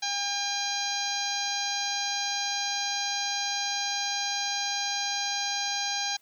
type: harmonic tone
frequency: 805 Hz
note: G5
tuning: 46 cents sharp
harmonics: 1 / 2 / 3 / 4 / 5 / 6 / 7 / 8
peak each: -34 / -37 / -38 / -38 / -33 / -36 / -38 / -36 dBFS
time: 0.02-6.17 s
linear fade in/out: 10 ms
effects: white hiss -64 dBFS RMS until 6.21 s